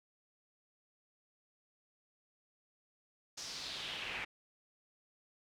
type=noise with band-pass filter sweep; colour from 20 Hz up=brown; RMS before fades=-43 dBFS; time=3.37-4.25 s; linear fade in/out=10 ms; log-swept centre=5900 to 2200 Hz; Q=3; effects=none